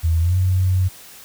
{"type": "tone with pitch glide", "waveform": "sine", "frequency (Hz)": [82.1, 92.69], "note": ["E2", "F#2"], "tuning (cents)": [-6, 4], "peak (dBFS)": -14, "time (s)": [0.03, 0.89], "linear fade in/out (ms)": 20, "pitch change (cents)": 210, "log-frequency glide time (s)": [0.2, 0.36], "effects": ["white hiss -42 dBFS RMS until 1.24 s"]}